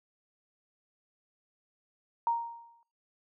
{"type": "tone with exponential decay", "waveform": "sine", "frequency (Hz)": 932.3, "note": "A#5", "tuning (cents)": 0, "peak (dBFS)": -23, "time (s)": [2.27, 2.83], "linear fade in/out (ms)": 1, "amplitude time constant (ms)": 120, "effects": ["noise-tail reverb RT60 0.6 s tail -26 dB re dry"]}